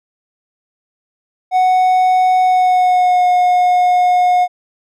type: tone with pitch glide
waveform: triangle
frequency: 740 to 721.8 Hz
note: F#5 to F#5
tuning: 0 to -43 cents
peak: -7 dBFS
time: 1.51-4.48 s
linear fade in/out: 50 ms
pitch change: -43 cents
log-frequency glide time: 2.42-3.27 s
effects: none